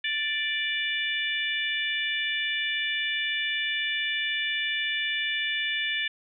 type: harmonic tone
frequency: 587.3 Hz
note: D5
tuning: in tune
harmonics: 3 / 4 / 5 / 6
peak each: -30 / -31 / -32 / -33 dBFS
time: 0.04-6.08 s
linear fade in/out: 5 ms
effects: none